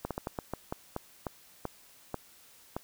slowing click train, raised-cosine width 1 ms, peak -19 dBFS, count 12, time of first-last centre 0.05-2.765 s, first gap 57 ms, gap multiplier 1.27, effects white hiss -58 dBFS RMS until 2.83 s

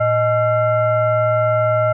sine tone with frequency modulation, 622.3 Hz, D#5, in tune, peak -13 dBFS, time 0-1.93 s, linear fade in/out 10 ms, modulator 737 Hz, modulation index 0.91, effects none

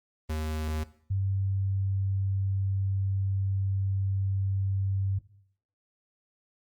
square / sine tone pair in turn, 77.78 / 97.15 Hz, D#2 / G2, 0 / -15 cents, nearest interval major third, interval 385 cents, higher second, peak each -29 / -25 dBFS, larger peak second, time 0.29-0.84 / 1.1-5.19 s, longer second, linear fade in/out 10 ms, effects noise-tail reverb RT60 0.6 s tail -17 dB re dry + Opus 32 kbps

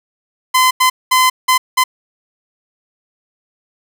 sawtooth tone bursts at uneven times, 1025 Hz, C6, 36 cents flat, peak -5 dBFS, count 5, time 0.54-0.71 / 0.8-0.9 / 1.11-1.3 / 1.48-1.58 / 1.77-1.84 s, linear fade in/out 10 ms, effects none

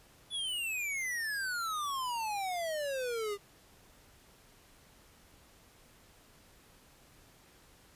square exponential sweep, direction down, 3473 to 395.6 Hz, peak -34 dBFS, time 0.3-3.38 s, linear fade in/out 50 ms, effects pink hiss -61 dBFS RMS until 7.95 s + resampled to 32000 Hz

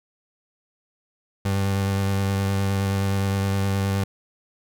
30% pulse tone with vibrato, 98 Hz, G2, in tune, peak -18 dBFS, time 1.45-4.04 s, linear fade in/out 5 ms, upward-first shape sine, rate 9.6 Hz, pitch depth 17 cents each way, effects none

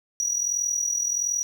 triangle tone with amplitude modulation, 5800 Hz, F#8, 35 cents flat, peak -19 dBFS, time 0.2-1.43 s, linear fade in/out 0 ms, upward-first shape sine, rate 41.4 Hz, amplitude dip 65%, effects 9-bit

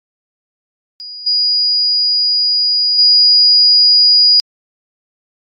sine tone with level steps, 4895 Hz, D#8, 29 cents flat, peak -26 / -10 / -5 dBFS, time 1-4.4 s, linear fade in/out 0 ms, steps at 1.26 / 2.98 s, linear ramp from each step 10 ms, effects MP3 64 kbps

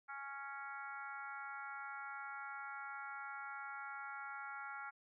harmonic tone, 277.2 Hz, C#4, in tune, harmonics 3 / 4 / 5 / 6 / 7 / 8, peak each -51 / -55 / -47 / -56 / -58 / -56 dBFS, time 0.08-4.91 s, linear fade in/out 20 ms, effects none

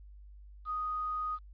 sine tone with quantisation, 1244.5 Hz, D#6, in tune, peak -32 dBFS, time 0.65-1.39 s, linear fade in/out 50 ms, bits 10, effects added 50 Hz sine -49 dBFS peak until 1.53 s + resampled to 11025 Hz

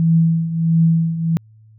sine tone with tremolo, 164.4 Hz, E3, 4 cents flat, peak -9 dBFS, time 0-1.37 s, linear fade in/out 0 ms, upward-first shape triangle, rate 1.5 Hz, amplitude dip 75%, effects added 109 Hz sine -44 dBFS peak until 1.78 s

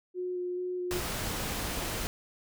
sine tone with vibrato, 360.5 Hz, F#4, 45 cents flat, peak -31 dBFS, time 0.14-1.02 s, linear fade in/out 50 ms, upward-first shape square, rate 2.3 Hz, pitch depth 10 cents each way
pink noise, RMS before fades -34 dBFS, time 0.91-2.07 s, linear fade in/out 0 ms
effects none

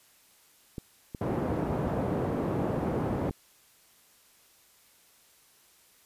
clicks, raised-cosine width 3 ms, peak -23 dBFS, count 5, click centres 0.782 / 1.148 / 1.872 / 2.833 / 3.309 s
pink band-pass noise, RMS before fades -30 dBFS, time 1.21-3.3 s, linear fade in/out 5 ms, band 110 to 670 Hz, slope 12 dB/octave
effects white hiss -61 dBFS RMS until 6.05 s + resampled to 32000 Hz

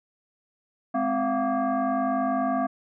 sine tone with frequency modulation, 211.1 Hz, G#3, 29 cents sharp, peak -22 dBFS, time 0.94-2.67 s, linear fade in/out 10 ms, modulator 472 Hz, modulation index 1.9, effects none

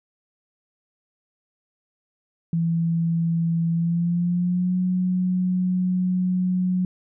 sine tone with pitch glide, 166.6 to 182.73 Hz, E3 to F#3, +19 to -21 cents, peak -19 dBFS, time 2.53-6.85 s, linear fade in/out 2 ms, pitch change +160 cents, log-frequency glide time 3.71-4.77 s, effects none

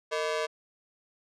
sawtooth ring-modulated tone, 540 Hz, C#5, 45 cents flat, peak -21 dBFS, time 0.11-0.47 s, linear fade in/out 20 ms, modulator 82.4 Hz, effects low-pass 6000 Hz 12 dB/octave

